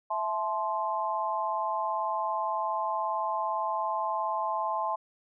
sine chord, A minor, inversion second, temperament equal with one note detuned, 659.3 / 863.9 / 1046.5 Hz, E5 / A5 / C6, 0 / -32 / 0 cents, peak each -34 / -31 / -31 dBFS, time 0.1-4.96 s, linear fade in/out 10 ms, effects none

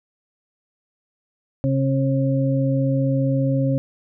harmonic tone, 134.9 Hz, C#3, 47 cents flat, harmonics 1 / 2 / 4, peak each -19 / -22 / -25 dBFS, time 1.64-3.78 s, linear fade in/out 0 ms, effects none

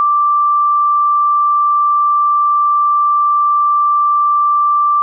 sine tone, 1174.7 Hz, D6, in tune, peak -9 dBFS, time 0-5.02 s, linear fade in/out 0 ms, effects none

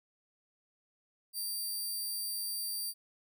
10% pulse tone, 4699 Hz, D8, in tune, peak -28 dBFS, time 1.33-2.94 s, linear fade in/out 50 ms, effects none

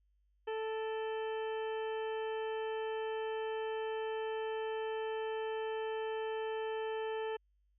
harmonic tone with a mistuned harmonic, 440 Hz, A4, in tune, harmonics 1 / 2 / 3 / 4 / 5 / 6 / 7, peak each -36 / -43 / -53 / -49 / -59 / -54 / -53 dBFS, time 0.47-7.37 s, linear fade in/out 10 ms, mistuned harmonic 5, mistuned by +100 cents, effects added 50 Hz sine -70 dBFS peak until 7.78 s

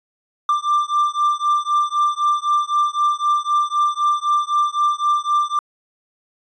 triangle beating tone pair, 1183 / 1186.9 Hz, D6 / D6, +12 / +18 cents, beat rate 3.9 Hz, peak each -17 dBFS, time 0.49-5.59 s, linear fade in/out 2 ms, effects resampled to 22050 Hz

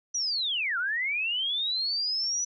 sine linear two-way sweep, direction down then up, 5970 to 1363 to 5970 Hz, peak -26 dBFS, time 0.14-2.45 s, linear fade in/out 10 ms, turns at 0.78 s, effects none

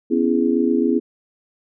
sine chord, C# minor seventh, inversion third, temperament just, 249.5 / 277.2 / 332.6 / 415.8 Hz, B3 / C#4 / E4 / G#4, +18 / 0 / +16 / +2 cents, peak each -19 / -22 / -20 / -22 dBFS, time 0.1-1 s, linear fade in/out 20 ms, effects none

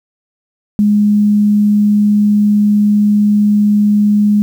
sine tone, 207.7 Hz, G#3, in tune, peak -7 dBFS, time 0.79-4.42 s, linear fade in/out 0 ms, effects 7-bit

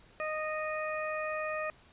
harmonic tone, 619 Hz, D#5, 9 cents flat, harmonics 1 / 2 / 3 / 4, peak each -35 / -38 / -40 / -41 dBFS, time 0.2-1.7 s, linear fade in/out 0 ms, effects pink hiss -60 dBFS RMS until 1.92 s + resampled to 8000 Hz

